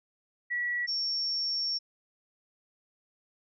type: tone pair in turn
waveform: sine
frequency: 1937 / 5479 Hz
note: B6 / F8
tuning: -34 / -34 cents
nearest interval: octave + tritone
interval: 1800 cents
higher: second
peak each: -28 dBFS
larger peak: neither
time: 0.5-0.87 / 0.87-1.79 s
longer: second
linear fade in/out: 20 ms
effects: none